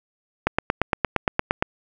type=click train; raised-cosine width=0.5 ms; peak=-3 dBFS; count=11; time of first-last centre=0.47-1.625 s; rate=8.66 Hz; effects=none